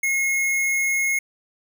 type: tone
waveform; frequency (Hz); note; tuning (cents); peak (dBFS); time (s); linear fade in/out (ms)
square; 2163; C#7; -43; -20; 0.03-1.19; 5
effects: none